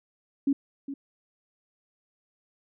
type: tone with echo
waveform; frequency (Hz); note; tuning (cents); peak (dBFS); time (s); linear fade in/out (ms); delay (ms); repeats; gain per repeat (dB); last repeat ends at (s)
sine; 277.2; C#4; 0; -20; 0.47-0.53; 5; 410; 1; -12; 0.94
effects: none